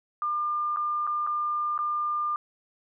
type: tone with dropouts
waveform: sine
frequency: 1200 Hz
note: D6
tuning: 37 cents sharp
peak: -25 dBFS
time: 0.22-2.36 s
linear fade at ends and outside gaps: 1 ms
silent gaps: 0.762-0.77 / 1.068-1.074 / 1.266-1.272 / 1.778-1.789 s
effects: none